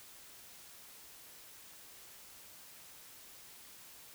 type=silence; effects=white hiss -55 dBFS RMS until 4.14 s